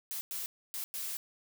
blue noise bursts at uneven times, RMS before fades -38 dBFS, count 4, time 0.11-0.21 / 0.31-0.46 / 0.74-0.84 / 0.94-1.17 s, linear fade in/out 0 ms, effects none

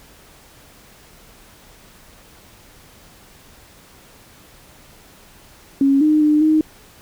sine tone with pitch steps, 275 / 305.9 / 301.4 / 311.3 Hz, C#4 / D#4 / D4 / D#4, -14 / -29 / +45 / +1 cents, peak -11 dBFS, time 5.81-6.61 s, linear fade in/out 2 ms, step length 200 ms, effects pink hiss -47 dBFS RMS until 7.01 s

